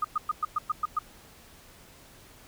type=tone bursts; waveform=sine; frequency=1235 Hz; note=D#6; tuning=13 cents flat; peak=-23 dBFS; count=8; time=0.02-0.99 s; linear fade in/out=5 ms; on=25 ms; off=110 ms; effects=pink hiss -53 dBFS RMS until 2.47 s